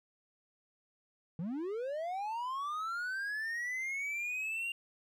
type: linear sweep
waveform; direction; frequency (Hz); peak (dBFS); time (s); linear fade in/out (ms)
triangle; up; 151.8 to 2794; -33; 1.39-4.72; 2
effects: none